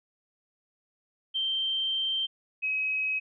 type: tone pair in turn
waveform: sine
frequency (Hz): 3136 / 2546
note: G7 / D#7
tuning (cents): 0 / +39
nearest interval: major third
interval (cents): 361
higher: first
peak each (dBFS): -26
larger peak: neither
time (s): 1.34-2.27 / 2.62-3.2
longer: first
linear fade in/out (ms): 20
effects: none